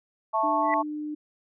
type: chord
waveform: sine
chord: A major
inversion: second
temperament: just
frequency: 660 / 880 / 1100 Hz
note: E5 / A5 / C#6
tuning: +2 / 0 / -14 cents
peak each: -28 / -25 / -26 dBFS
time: 0.33-0.83 s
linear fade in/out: 20 ms
type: tone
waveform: sine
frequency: 300.8 Hz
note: D4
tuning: 42 cents sharp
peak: -30 dBFS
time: 0.43-1.15 s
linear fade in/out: 10 ms
type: tone with exponential growth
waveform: sine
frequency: 1973 Hz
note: B6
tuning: 2 cents flat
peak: -23 dBFS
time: 0.62-0.74 s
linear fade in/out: 1 ms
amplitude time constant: 26 ms
effects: none